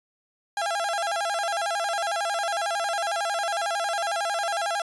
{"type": "tone with vibrato", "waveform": "30% pulse", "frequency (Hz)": 740, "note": "F#5", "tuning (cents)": 0, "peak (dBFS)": -22, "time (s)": [0.57, 4.82], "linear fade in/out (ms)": 2, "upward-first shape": "square", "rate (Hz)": 11, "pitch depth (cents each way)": 160, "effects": ["resampled to 24000 Hz"]}